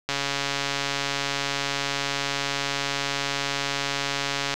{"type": "click train", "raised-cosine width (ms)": 0.2, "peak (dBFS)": -8, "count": 624, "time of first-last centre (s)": [0.09, 4.54], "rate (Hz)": 140, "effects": []}